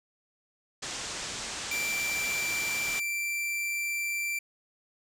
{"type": "low-pass noise", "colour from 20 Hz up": "white", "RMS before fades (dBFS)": -37, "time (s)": [0.82, 3], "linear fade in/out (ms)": 10, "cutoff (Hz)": 8100, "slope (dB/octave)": 48}
{"type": "tone", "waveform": "45% pulse", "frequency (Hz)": 2349, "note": "D7", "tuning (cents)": 0, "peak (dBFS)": -29, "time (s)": [1.71, 4.39], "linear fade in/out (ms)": 5}
{"effects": []}